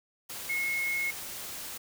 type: tone in noise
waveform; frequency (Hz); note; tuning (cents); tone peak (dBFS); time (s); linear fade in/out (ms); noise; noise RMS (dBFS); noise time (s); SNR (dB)
sine; 2170; C#7; -37; -28; 0.49-1.11; 10; white; -40; 0.29-1.78; +9
effects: none